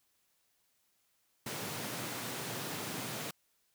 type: high-pass noise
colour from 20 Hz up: pink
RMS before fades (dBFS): -40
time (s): 1.46-3.31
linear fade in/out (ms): 5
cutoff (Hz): 110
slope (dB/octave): 48
effects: white hiss -75 dBFS RMS until 3.74 s